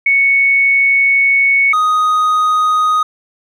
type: tone pair in turn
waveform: sine / triangle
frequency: 2217 / 1247.3 Hz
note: C#7 / D#6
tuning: 0 / +4 cents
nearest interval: minor seventh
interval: 996 cents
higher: first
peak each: -8 dBFS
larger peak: neither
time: 0.06-1.73 / 1.73-3.03 s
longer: first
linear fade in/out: 5 ms
effects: none